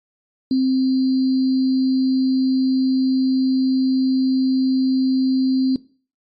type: tone with sample-and-hold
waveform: sine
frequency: 261.6 Hz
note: C4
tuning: in tune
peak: -14 dBFS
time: 0.51-5.76 s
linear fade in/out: 2 ms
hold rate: 4410 Hz
effects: noise-tail reverb RT60 0.4 s tail -19 dB re dry + MP3 32 kbps